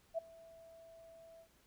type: tone with ADSR envelope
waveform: sine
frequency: 659.3 Hz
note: E5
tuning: in tune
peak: -32 dBFS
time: 0.14-1.48 s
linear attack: 41 ms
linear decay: 10 ms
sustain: -23 dB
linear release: 78 ms
effects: pink hiss -70 dBFS RMS until 1.66 s